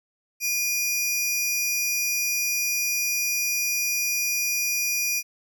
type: tone pair together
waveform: sawtooth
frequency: 2430 / 5780 Hz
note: D#7 / F#8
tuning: -42 / -41 cents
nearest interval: octave + minor third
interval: 1501 cents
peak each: -23 dBFS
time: 0.4-5.23 s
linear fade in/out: 50 ms
effects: none